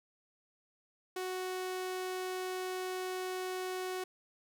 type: tone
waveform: sawtooth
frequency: 370 Hz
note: F#4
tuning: in tune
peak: -32 dBFS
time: 1.16-4.04 s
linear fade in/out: 5 ms
effects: none